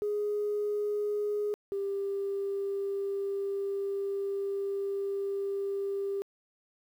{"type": "tone pair in turn", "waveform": "sine", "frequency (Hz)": [415.3, 396.5], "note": ["G#4", "G4"], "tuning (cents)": [0, 20], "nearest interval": "minor second", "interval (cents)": 80, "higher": "first", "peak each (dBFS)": [-27, -29], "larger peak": "first", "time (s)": [[0.02, 1.54], [1.72, 6.22]], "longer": "second", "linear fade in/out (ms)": 0, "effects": ["tanh soft clip ceiling -24 dBFS", "10-bit"]}